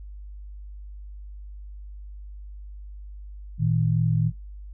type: tone pair together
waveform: sine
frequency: 114.33 / 157.8 Hz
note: A#2 / D#3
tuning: -33 / +25 cents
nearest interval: tritone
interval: 558 cents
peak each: -22 dBFS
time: 3.58-4.32 s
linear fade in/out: 50 ms
effects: noise-tail reverb RT60 0.2 s tail -24 dB re dry + added 50 Hz sine -37 dBFS peak until 4.73 s